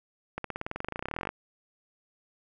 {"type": "accelerating click train", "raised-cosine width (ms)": 0.5, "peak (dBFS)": -18, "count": 26, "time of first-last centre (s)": [0.38, 1.29], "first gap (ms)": 63, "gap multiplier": 0.95, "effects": []}